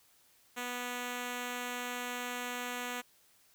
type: tone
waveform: 5% pulse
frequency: 245.7 Hz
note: B3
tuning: 9 cents flat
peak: -25 dBFS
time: 0.56-3.02 s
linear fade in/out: 20 ms
effects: white hiss -66 dBFS RMS until 3.54 s